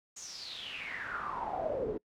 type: noise with band-pass filter sweep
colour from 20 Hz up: brown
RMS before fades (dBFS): -38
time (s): 0.16-1.98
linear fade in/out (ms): 10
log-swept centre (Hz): 6900 to 380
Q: 8.6
effects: noise-tail reverb RT60 0.1 s tail -25 dB re dry